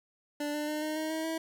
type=tone with pitch steps; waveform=25% pulse; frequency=293.7 / 298.5 / 303.4 / 308.3 / 313.3 / 318.4 / 323.6 Hz; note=D4 / D4 / D#4 / D#4 / D#4 / D#4 / E4; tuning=0 / +28 / -44 / -16 / +12 / +40 / -32 cents; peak=-28 dBFS; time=0.4-1.38 s; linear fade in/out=5 ms; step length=140 ms; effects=none